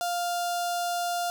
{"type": "tone with notch filter", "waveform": "sawtooth", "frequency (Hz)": 700, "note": "F5", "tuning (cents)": 4, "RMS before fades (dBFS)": -29, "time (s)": [0.01, 1.3], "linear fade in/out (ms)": 0, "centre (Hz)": 2100, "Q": 1.2, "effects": []}